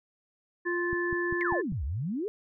harmonic tone, 349.2 Hz, F4, in tune, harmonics 1 / 3 / 5, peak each -29 / -38 / -31 dBFS, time 0.65-1.62 s, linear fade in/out 20 ms
click train, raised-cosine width 5 ms, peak -25 dBFS, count 5, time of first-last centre 0.93-1.722 s, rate 5.05 Hz
sine exponential two-way sweep, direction down then up, 2221 to 61.74 to 451.8 Hz, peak -29 dBFS, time 1.41-2.28 s, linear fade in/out 0 ms, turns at 1.84 s
effects none

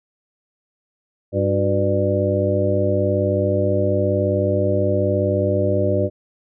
harmonic tone with a mistuned harmonic, 99 Hz, G2, 18 cents sharp, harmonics 1 / 2 / 3 / 4 / 5 / 6, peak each -21 / -26 / -26 / -24 / -24 / -21 dBFS, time 1.32-6.1 s, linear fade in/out 50 ms, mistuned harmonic 4, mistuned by -110 cents, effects none

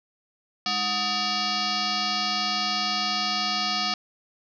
sine tone with frequency modulation, 2822 Hz, F7, 17 cents sharp, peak -23 dBFS, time 0.66-3.94 s, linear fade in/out 2 ms, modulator 523 Hz, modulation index 4.6, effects none

